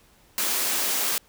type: high-pass noise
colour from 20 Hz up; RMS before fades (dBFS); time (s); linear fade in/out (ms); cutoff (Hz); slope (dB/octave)
white; -25; 0.38-1.18; 0; 210; 24
effects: pink hiss -58 dBFS RMS until 1.28 s